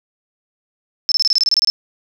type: tone bursts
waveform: sine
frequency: 5274 Hz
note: E8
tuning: in tune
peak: -11 dBFS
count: 12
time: 1.09-1.7 s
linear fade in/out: 0 ms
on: 27 ms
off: 26 ms
effects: none